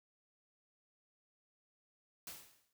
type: noise with exponential decay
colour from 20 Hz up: white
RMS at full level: -45 dBFS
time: 2.27-2.73 s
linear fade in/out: 2 ms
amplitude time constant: 99 ms
effects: none